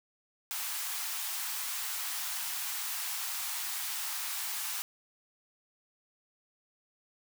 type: high-pass noise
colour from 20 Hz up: white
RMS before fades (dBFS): -36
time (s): 0.51-4.82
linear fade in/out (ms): 0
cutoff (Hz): 750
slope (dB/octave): 48
effects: none